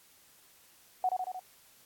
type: tone with echo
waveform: sine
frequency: 740 Hz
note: F#5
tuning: in tune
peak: -25 dBFS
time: 1.04-1.09 s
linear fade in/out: 2 ms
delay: 76 ms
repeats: 4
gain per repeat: -3 dB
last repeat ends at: 1.394 s
effects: white hiss -61 dBFS RMS until 1.85 s + AAC 64 kbps